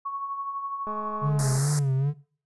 sine tone with tremolo, 1108.7 Hz, C#6, in tune, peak -27 dBFS, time 0.05-1.3 s, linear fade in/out 10 ms, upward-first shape triangle, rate 12 Hz, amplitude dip 50%
click train, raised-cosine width 1 ms, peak -24 dBFS, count 151, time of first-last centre 0.87-1.578 s, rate 212 Hz
triangle tone with vibrato, 139.9 Hz, C#3, 16 cents sharp, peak -19 dBFS, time 1.21-2.14 s, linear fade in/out 50 ms, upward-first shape sine, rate 2.4 Hz, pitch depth 99 cents each way
white band-stop noise, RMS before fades -30 dBFS, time 1.39-1.79 s, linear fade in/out 0 ms, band 1800 to 4800 Hz, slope 48 dB/octave
effects noise-tail reverb RT60 0.5 s tail -21 dB re dry + resampled to 24000 Hz

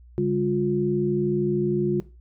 sine tone cluster, 142.4 / 202 / 355.3 Hz, C#3 / G#3 / F4, +47 / -48 / +30 cents, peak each -26 / -27 / -22 dBFS, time 0.18-2 s, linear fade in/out 0 ms, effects noise-tail reverb RT60 0.3 s tail -18 dB re dry + added 60 Hz sine -46 dBFS peak until 2.2 s

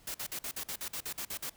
white noise bursts, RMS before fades -38 dBFS, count 12, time 0.07-1.497 s, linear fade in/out 5 ms, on 74 ms, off 49 ms, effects pink hiss -61 dBFS RMS until 1.56 s

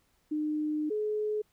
sine tone pair in turn, 303.8 / 424.8 Hz, D#4 / G#4, -41 / +39 cents, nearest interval tritone, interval 580 cents, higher second, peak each -28 dBFS, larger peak neither, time 0.31-0.9 / 0.9-1.42 s, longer first, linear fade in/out 10 ms, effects pink hiss -71 dBFS RMS until 1.52 s

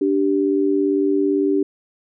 sine tone pair together, 292.2 / 390 Hz, D4 / G4, -9 / -9 cents, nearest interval perfect fourth, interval 500 cents, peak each -18 dBFS, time 0.01-1.63 s, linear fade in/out 5 ms, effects none

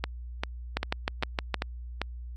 two click trains, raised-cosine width 0.3 ms, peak -10 / -12 dBFS, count 6 / 6, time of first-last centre 0.77-1.543 / 0.04-2.016 s, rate 6.47 / 2.53 Hz, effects added 60 Hz sine -37 dBFS peak until 2.36 s + AAC 32 kbps

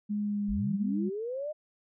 sine tone with pitch glide, 207.7 to 201.3 Hz, G#3 to G3, 0 to +46 cents, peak -28 dBFS, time 0.09-1.1 s, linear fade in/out 20 ms, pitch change -54 cents, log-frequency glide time 0.2-0.65 s
sine linear sweep, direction up, 31 to 622.3 Hz, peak -32 dBFS, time 0.48-1.53 s, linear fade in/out 20 ms
effects none

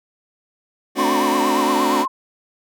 sawtooth chord, D dominant seventh, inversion second, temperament just, 220.2 / 264.3 / 293.7 / 367.1 Hz, A3 / C4 / D4 / F#4, +2 / +18 / 0 / -14 cents, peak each -22 / -19 / -18 / -19 dBFS, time 0.95-2.06 s, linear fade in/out 50 ms
sine tone with vibrato, 987.8 Hz, B5, in tune, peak -19 dBFS, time 0.98-2.08 s, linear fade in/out 10 ms, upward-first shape triangle, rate 8.6 Hz, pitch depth 170 cents each way
effects none

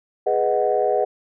sine chord, G# minor seventh, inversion none, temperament equal, 415.3 / 493.9 / 622.3 / 740 Hz, G#4 / B4 / D#5 / F#5, 0 / 0 / 0 / 0 cents, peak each -22 dBFS, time 0.26-1.05 s, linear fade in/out 10 ms, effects tanh soft clip ceiling -7 dBFS

